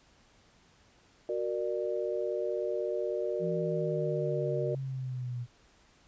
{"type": "chord", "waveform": "sine", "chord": "Gb augmented", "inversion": "none", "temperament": "equal with one note detuned", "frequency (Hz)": [370, 466.2, 596.2], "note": ["Gb4", "Bb4", "D5"], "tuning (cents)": [0, 0, 26], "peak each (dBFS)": -34, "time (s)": [1.29, 4.75], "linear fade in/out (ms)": 2}
{"type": "exponential sweep", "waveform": "sine", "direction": "down", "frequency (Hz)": [172.1, 120], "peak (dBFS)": -33, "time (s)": [3.39, 5.47], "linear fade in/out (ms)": 50}
{"effects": ["pink hiss -63 dBFS RMS until 6.07 s", "resampled to 16000 Hz"]}